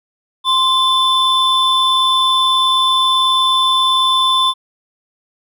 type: tone pair together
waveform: triangle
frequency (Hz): 1046.5 / 3512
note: C6 / A7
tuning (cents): 0 / -4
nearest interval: octave + major sixth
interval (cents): 2096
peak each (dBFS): -12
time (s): 0.44-4.54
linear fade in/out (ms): 50
effects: none